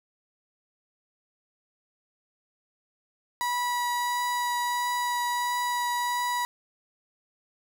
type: tone with vibrato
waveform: 35% pulse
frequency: 973 Hz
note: B5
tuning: 26 cents flat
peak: -24 dBFS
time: 3.41-6.45 s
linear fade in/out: 0 ms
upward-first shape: triangle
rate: 1.5 Hz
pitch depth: 8 cents each way
effects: none